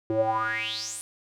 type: tone with band-pass filter sweep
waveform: square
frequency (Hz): 110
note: A2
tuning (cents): 0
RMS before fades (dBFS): -28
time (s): 0.1-1.01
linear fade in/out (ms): 0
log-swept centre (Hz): 390 to 10000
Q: 9.2
effects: none